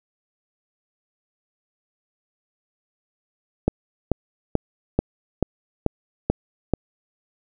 click train, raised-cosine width 2 ms, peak -4 dBFS, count 8, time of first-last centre 3.68-6.737 s, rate 2.29 Hz, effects none

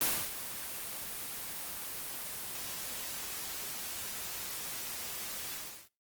white noise with ADSR envelope, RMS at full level -28 dBFS, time 0.01-5.89 s, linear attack 3 ms, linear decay 280 ms, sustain -12 dB, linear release 350 ms, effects noise-tail reverb RT60 0.3 s tail -22 dB re dry + Opus 24 kbps

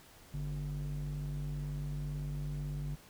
square tone with band-pass filter, 49 Hz, G1, in tune, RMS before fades -38 dBFS, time 0.33-2.96 s, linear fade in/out 20 ms, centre 120 Hz, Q 4.3, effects pink hiss -58 dBFS RMS until 3.09 s

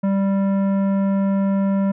triangle tone with tanh clipping, 196 Hz, G3, in tune, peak -18 dBFS, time 0.03-1.92 s, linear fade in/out 10 ms, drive 17 dB, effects none

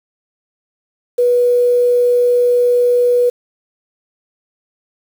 sine tone with quantisation, 488.2 Hz, B4, 20 cents flat, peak -9 dBFS, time 1.18-3.3 s, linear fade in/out 10 ms, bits 6, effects none

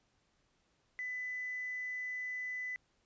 sine tone with quantisation, 2000 Hz, B6, 21 cents sharp, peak -37 dBFS, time 0.99-2.76 s, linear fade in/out 0 ms, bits 10, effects pink hiss -75 dBFS RMS until 3.05 s + resampled to 16000 Hz

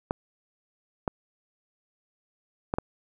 clicks, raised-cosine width 1 ms, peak -12 dBFS, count 4, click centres 0.109 / 1.078 / 2.739 / 2.785 s, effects 9-bit

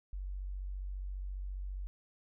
sine tone, 47.36 Hz, F#1, 41 cents sharp, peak -37 dBFS, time 0.13-1.87 s, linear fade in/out 0 ms, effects none

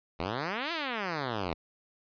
5% pulse exponential two-way sweep, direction up then down, 77.78 to 349.2 to 77.78 Hz, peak -20 dBFS, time 0.19-1.54 s, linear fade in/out 10 ms, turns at 0.72 s, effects resampled to 11025 Hz

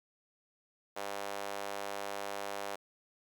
sawtooth tone with high-pass filter, 100 Hz, G2, 35 cents sharp, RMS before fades -40 dBFS, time 0.96-2.76 s, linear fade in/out 10 ms, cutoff 610 Hz, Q 1.6, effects none

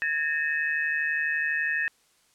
sine tone cluster, 1670 / 1822 / 2564 Hz, G#6 / A#6 / E7, +9 / -40 / -49 cents, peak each -30 / -26 / -33 dBFS, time 0.02-1.88 s, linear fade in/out 0 ms, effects white hiss -64 dBFS RMS until 2.34 s + low-pass 10000 Hz 12 dB/octave

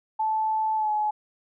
sine tone with pitch glide, 873 to 848.1 Hz, A5 to G#5, -14 to +36 cents, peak -22 dBFS, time 0.19-1.11 s, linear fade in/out 10 ms, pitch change -50 cents, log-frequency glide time 0.76-0.91 s, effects none

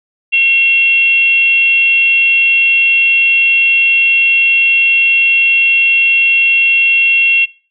sine tone with frequency modulation, 2725 Hz, F7, 43 cents flat, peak -7 dBFS, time 0.32-7.46 s, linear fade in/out 20 ms, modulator 567 Hz, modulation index 0.31, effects noise-tail reverb RT60 0.4 s tail -21 dB re dry

